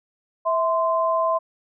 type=tone pair together; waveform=sine; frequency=653.3 / 1037 Hz; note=E5 / C6; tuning=-16 / -16 cents; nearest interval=minor sixth; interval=800 cents; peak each=-21 dBFS; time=0.45-1.39 s; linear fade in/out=20 ms; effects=none